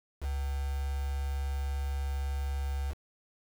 sine tone with quantisation, 69.3 Hz, C#2, in tune, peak -30 dBFS, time 0.2-2.95 s, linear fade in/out 50 ms, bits 7, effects none

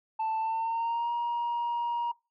sine tone with pitch glide, 884 to 947.4 Hz, A5 to A#5, +8 to +28 cents, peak -25 dBFS, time 0.19-2.12 s, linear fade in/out 10 ms, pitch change +120 cents, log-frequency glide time 0.38-1.12 s, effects noise-tail reverb RT60 0.3 s tail -25 dB re dry + tanh soft clip ceiling -26 dBFS

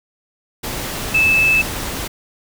sine tone in noise, 2621 Hz, E7, 11 cents flat, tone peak -11 dBFS, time 1.14-1.62 s, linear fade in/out 10 ms, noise pink, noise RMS -25 dBFS, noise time 0.63-2.08 s, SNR +11 dB, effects none

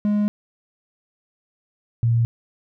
triangle / sine tone pair in turn, 207.7 / 116.57 Hz, G#3 / A#2, 0 / 0 cents, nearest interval minor seventh, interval 1000 cents, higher first, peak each -15 dBFS, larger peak neither, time 0.05-0.28 / 2.03-2.25 s, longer first, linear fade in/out 0 ms, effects none

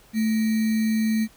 sine tone with sample-and-hold, 220 Hz, A3, in tune, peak -19 dBFS, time 0.13-1.28 s, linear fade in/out 50 ms, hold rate 2100 Hz, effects pink hiss -54 dBFS RMS until 1.36 s

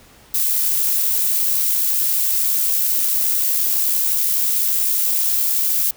violet noise with amplitude modulation, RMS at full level -17 dBFS, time 0.34-5.91 s, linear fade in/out 5 ms, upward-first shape sine, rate 71.8 Hz, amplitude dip 25%, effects pink hiss -48 dBFS RMS until 5.96 s

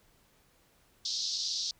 pink band-pass noise, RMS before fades -34 dBFS, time 1.05-1.71 s, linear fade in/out 2 ms, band 3900 to 5800 Hz, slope 48 dB/octave, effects pink hiss -66 dBFS RMS until 1.79 s

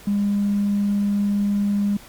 triangle tone with tanh clipping, 202.9 Hz, G#3, 40 cents flat, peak -17 dBFS, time 0.07-1.97 s, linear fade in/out 5 ms, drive 1 dB, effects pink hiss -45 dBFS RMS until 2.08 s + Opus 48 kbps

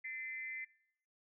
sine tone with amplitude modulation, 2063 Hz, C7, 25 cents flat, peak -37 dBFS, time 0.04-0.65 s, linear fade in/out 10 ms, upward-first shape sine, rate 279 Hz, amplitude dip 75%, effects noise-tail reverb RT60 0.8 s tail -24 dB re dry

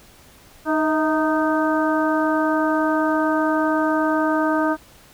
harmonic tone with a mistuned harmonic, 309.3 Hz, D#4, 10 cents flat, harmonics 1 / 2 / 3 / 4 / 5, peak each -20 / -23 / -25 / -26 / -27 dBFS, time 0.65-4.77 s, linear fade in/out 50 ms, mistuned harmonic 2, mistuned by +48 cents, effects pink hiss -49 dBFS RMS until 5.13 s

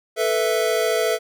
square chord, A suspended second, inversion none, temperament equal, 440 / 493.9 / 659.3 Hz, A4 / B4 / E5, 0 / 0 / 0 cents, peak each -23 / -25 / -23 dBFS, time 0.16-1.19 s, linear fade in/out 50 ms, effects none

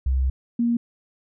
sine tone pair in turn, 65.41 / 235.8 Hz, C2 / A#3, 0 / +20 cents, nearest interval octave + minor seventh, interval 2220 cents, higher second, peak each -18 dBFS, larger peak neither, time 0.06-0.3 / 0.59-0.77 s, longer first, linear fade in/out 5 ms, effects none

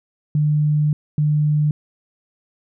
sine tone bursts at uneven times, 150 Hz, D3, 37 cents sharp, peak -14 dBFS, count 2, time 0.35-0.93 / 1.18-1.71 s, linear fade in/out 2 ms, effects none

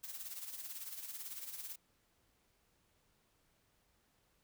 blue noise with tremolo, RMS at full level -44 dBFS, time 0.03-1.76 s, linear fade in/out 10 ms, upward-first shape sine, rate 18 Hz, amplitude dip 60%, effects pink hiss -75 dBFS RMS until 4.43 s

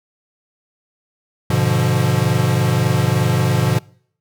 square chord, G# diminished seventh, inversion none, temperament equal with one note detuned, 101.4 / 123.47 / 146.83 / 174.61 Hz, G#2 / B2 / D3 / F3, -41 / 0 / 0 / 0 cents, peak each -22 / -18 / -21 / -22 dBFS, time 1.5-3.79 s, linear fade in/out 5 ms, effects noise-tail reverb RT60 0.6 s tail -25 dB re dry

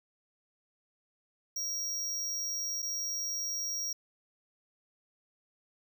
square tone with dropouts, 5650 Hz, F8, 19 cents sharp, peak -33 dBFS, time 1.56-3.93 s, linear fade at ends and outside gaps 5 ms, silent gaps 2.821-2.826 s, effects none

